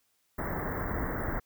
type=band-stop noise; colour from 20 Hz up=pink; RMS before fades=-33 dBFS; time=0.38-1.4 s; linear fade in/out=10 ms; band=2000 to 16000 Hz; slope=96 dB/octave; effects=white hiss -73 dBFS RMS until 1.45 s